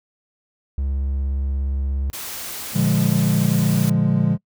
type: tone with vibrato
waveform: triangle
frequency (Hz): 68.3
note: C#2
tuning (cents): -25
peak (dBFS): -18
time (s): 0.78-2.1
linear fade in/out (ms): 0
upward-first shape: square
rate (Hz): 17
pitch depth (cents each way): 15
type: noise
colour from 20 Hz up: white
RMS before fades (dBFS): -31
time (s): 2.13-3.9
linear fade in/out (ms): 5
type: chord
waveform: triangle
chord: Bb dominant seventh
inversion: none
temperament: equal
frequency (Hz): 116.54 / 146.83 / 174.61 / 207.7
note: Bb2 / D3 / F3 / Ab3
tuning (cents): 0 / 0 / 0 / 0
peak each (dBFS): -21 / -18 / -18 / -19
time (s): 2.73-4.38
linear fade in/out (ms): 50
effects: noise-tail reverb RT60 0.1 s tail -24 dB re dry